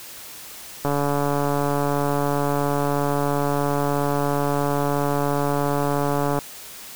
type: click train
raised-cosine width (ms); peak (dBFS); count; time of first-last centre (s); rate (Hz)
1; -9; 793; 0.85-6.388; 143
effects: white hiss -39 dBFS RMS until 6.95 s